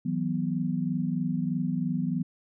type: chord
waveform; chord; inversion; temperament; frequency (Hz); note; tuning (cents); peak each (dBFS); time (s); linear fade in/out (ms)
sine; E suspended second; none; equal with one note detuned; 161.89 / 185 / 246.9; E3 / F#3 / B3; -31 / 0 / 0; -30; 0.05-2.23; 10
effects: none